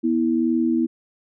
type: tone pair together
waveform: sine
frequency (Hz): 243.5 / 325.6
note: B3 / E4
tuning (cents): -24 / -21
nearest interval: perfect fourth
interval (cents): 503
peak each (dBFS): -20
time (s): 0.03-0.87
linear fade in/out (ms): 20
effects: none